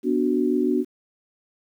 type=chord; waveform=sine; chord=B minor; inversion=none; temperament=equal; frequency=246.9 / 293.7 / 370 Hz; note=B3 / D4 / F#4; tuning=0 / 0 / 0 cents; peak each=-23 dBFS; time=0.03-0.85 s; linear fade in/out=50 ms; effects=9-bit